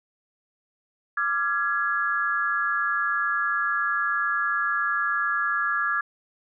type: tone cluster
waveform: sine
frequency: 1184 / 1375 / 1674 Hz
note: D6 / F6 / G#6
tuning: +14 / -27 / +13 cents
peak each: -28 / -27 / -25 dBFS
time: 1.17-6.01 s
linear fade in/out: 5 ms
effects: none